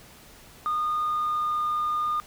sine tone with pitch glide, 1225 to 1217.2 Hz, D#6 to D#6, -27 to -38 cents, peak -22 dBFS, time 0.66-2.2 s, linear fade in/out 0 ms, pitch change -11 cents, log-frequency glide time 0.99-1.68 s, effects tanh soft clip ceiling -21 dBFS + pink hiss -50 dBFS RMS until 2.26 s

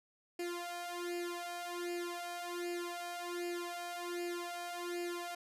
sawtooth tone with flanger, 349.2 Hz, F4, in tune, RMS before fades -41 dBFS, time 0.39-5.35 s, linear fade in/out 5 ms, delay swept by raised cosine 0.41 to 1.61 ms, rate 1.3 Hz, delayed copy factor +0.95, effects resampled to 32000 Hz

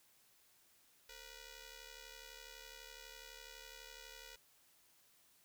5% pulse ring-modulated tone, 487 Hz, B4, 24 cents flat, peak -38 dBFS, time 1.09-4.36 s, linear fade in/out 5 ms, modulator 1010 Hz, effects white hiss -70 dBFS RMS until 5.44 s

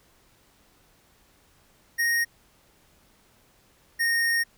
square tone pair in turn, 1864.7 / 1851.8 Hz, A#6 / A#6, 0 / -12 cents, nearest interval unison, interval 12 cents, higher first, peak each -22 dBFS, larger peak neither, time 1.98-2.25 / 3.99-4.44 s, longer second, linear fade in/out 20 ms, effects pink hiss -61 dBFS RMS until 4.57 s

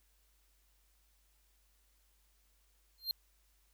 square tone with exponential growth, 4186 Hz, C8, in tune, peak -29 dBFS, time 2.98-3.11 s, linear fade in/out 1 ms, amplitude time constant 27 ms, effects added 50 Hz sine -70 dBFS peak until 3.73 s + white hiss -74 dBFS RMS until 3.73 s

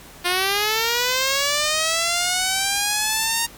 5% pulse linear sweep, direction up, 349.2 to 932.3 Hz, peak -7 dBFS, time 0.24-3.47 s, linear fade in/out 20 ms, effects pink hiss -43 dBFS RMS until 3.57 s + MP3 96 kbps

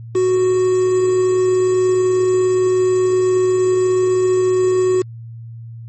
triangle tone with quantisation, 369.5 Hz, F#4, 2 cents flat, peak -10 dBFS, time 0.15-5.02 s, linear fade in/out 5 ms, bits 5, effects added 115 Hz sine -30 dBFS peak until 5.88 s + MP3 32 kbps

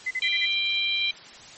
sine tone bursts, 2031 Hz, B6, 48 cents sharp, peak -24 dBFS, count 5, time 0.06-0.458 s, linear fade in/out 10 ms, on 50 ms, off 37 ms
harmonic tone, 790 Hz, G5, 13 cents sharp, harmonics 3 / 4 / 5, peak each -26 / -27 / -28 dBFS, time 0.22-1.11 s, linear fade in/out 2 ms
effects white hiss -45 dBFS RMS until 1.57 s + MP3 32 kbps

